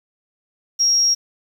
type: tone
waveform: sine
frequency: 5600 Hz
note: F8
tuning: 4 cents sharp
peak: -13 dBFS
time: 0.79-1.15 s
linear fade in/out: 20 ms
effects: 7-bit